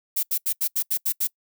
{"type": "noise bursts", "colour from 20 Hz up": "violet", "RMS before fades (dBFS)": -23, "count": 8, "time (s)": [0.16, 1.274], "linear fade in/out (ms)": 10, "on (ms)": 71, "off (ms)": 78, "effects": ["noise-tail reverb RT60 0.1 s tail -25 dB re dry"]}